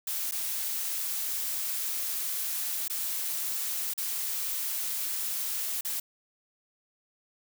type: noise with dropouts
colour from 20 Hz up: blue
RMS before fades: -32 dBFS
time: 0.07-6 s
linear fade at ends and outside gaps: 5 ms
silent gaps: 0.312-0.32 / 2.881-2.898 / 3.937-3.977 / 5.81-5.848 s
effects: none